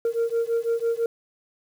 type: beating tone pair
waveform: sine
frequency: 460 / 466 Hz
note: A#4 / A#4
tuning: -23 / -1 cents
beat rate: 6 Hz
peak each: -23 dBFS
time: 0.05-1.06 s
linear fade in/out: 2 ms
effects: tanh soft clip ceiling -18 dBFS + 8-bit